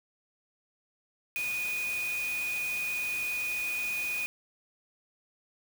sine tone in noise, 2473 Hz, D#7, 11 cents flat, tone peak -30 dBFS, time 1.36-4.26 s, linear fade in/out 0 ms, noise white, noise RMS -41 dBFS, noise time 1.36-4.26 s, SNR +8 dB, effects none

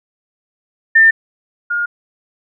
sine tone pair in turn, 1797 / 1422.2 Hz, A6 / F6, +36 / +31 cents, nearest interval major third, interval 405 cents, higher first, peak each -5 / -15 dBFS, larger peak first, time 0.95-1.11 / 1.7-1.86 s, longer neither, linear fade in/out 10 ms, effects none

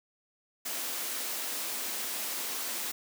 white high-pass noise, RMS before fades -35 dBFS, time 0.65-2.92 s, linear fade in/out 10 ms, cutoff 200 Hz, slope 96 dB/octave, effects none

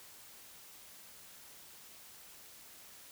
silence, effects white hiss -55 dBFS RMS until 3.11 s

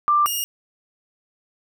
sine / 10% pulse tone pair in turn, 1184 / 2845 Hz, D6 / F7, +14 / +31 cents, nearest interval octave + minor third, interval 1517 cents, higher second, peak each -14 dBFS, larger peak neither, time 0.08-0.26 / 0.26-0.44 s, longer neither, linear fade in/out 0 ms, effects none

